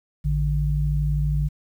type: tone pair together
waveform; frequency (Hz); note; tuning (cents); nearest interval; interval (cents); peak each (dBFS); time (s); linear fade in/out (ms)
sine; 55.4 / 147.9; A1 / D3; +13 / +13; octave + perfect fourth; 1700; -22; 0.24-1.49; 20
effects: 9-bit